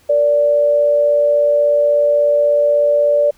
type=tone pair together; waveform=sine; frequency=466.2 / 582.6 Hz; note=A#4 / D5; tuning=0 / -14 cents; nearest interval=major third; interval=386 cents; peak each=-22 / -10 dBFS; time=0.09-3.31 s; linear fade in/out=10 ms; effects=pink hiss -52 dBFS RMS until 3.37 s